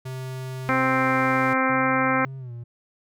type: tone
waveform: square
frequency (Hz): 130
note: C3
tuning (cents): -11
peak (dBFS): -31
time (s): 0.05-1.54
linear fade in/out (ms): 10
type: harmonic tone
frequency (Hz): 262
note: C4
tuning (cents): +2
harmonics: 1 / 2 / 3 / 4 / 5 / 6 / 7 / 8 / 9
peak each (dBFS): -25 / -27 / -29 / -27 / -26 / -28 / -33 / -29 / -33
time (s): 0.69-2.25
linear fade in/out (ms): 0
type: tone with pitch glide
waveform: triangle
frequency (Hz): 133.9 to 118.6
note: C3 to A#2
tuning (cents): +40 to +30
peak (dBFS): -31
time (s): 1.69-2.64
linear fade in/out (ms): 10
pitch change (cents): -210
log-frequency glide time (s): 2.38-2.52
effects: none

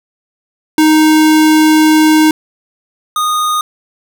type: tone pair in turn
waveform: square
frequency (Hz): 311.1 / 1233.3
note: D#4 / D#6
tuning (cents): 0 / -16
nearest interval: 2 octaves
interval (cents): 2384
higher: second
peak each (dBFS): -6 / -12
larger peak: first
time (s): 0.78-2.31 / 3.16-3.61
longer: first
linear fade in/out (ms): 2
effects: none

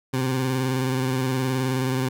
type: tone with vibrato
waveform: 20% pulse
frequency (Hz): 130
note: C3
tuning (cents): -11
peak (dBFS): -17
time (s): 0.13-2.09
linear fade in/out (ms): 10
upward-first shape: square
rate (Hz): 19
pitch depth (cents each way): 34
effects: none

